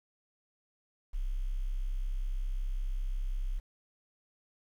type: tone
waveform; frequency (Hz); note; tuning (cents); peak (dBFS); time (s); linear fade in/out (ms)
sine; 32.7; C1; 0; -30; 1.13-3.6; 20
effects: 10-bit